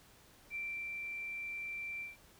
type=tone with ADSR envelope; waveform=sine; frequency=2349 Hz; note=D7; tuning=in tune; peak=-37 dBFS; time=0.5-2.17 s; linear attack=51 ms; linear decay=330 ms; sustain=-2 dB; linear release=160 ms; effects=pink hiss -62 dBFS RMS until 2.39 s